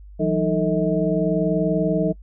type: tone cluster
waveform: sine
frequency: 166.2 / 186.5 / 310.6 / 446.8 / 635 Hz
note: E3 / F#3 / D#4 / A4 / D#5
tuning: +15 / +14 / -3 / +27 / +35 cents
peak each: -24 dBFS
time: 0.19-2.13 s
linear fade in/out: 20 ms
effects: noise-tail reverb RT60 0.1 s tail -24 dB re dry + added 50 Hz sine -39 dBFS peak until 2.22 s